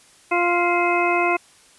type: harmonic tone with a mistuned harmonic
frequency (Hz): 349.2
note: F4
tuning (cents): 0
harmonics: 1 / 2 / 3 / 4 / 6 / 7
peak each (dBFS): -22 / -22 / -24 / -28 / -25 / -25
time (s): 0.31-1.37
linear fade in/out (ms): 10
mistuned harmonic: 7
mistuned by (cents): +75
effects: white hiss -52 dBFS RMS until 1.78 s + resampled to 24000 Hz